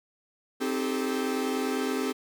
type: chord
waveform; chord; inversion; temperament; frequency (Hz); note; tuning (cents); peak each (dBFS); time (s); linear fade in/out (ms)
45% pulse; A half-diminished seventh; first; equal with one note detuned; 261.6 / 311.1 / 392 / 432.2; C4 / Eb4 / G4 / A4; 0 / 0 / 0 / -31; -30 / -36 / -33 / -33; 0.6-2.13; 20
effects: none